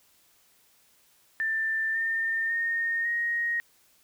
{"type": "tone with pitch steps", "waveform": "sine", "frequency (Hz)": [1780, 1811.1, 1842.8, 1875], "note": ["A6", "A6", "A#6", "A#6"], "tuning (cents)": [20, 50, -20, 10], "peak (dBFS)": -25, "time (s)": [1.4, 3.6], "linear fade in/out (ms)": 0, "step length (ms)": 550, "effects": ["white hiss -63 dBFS RMS until 4.03 s"]}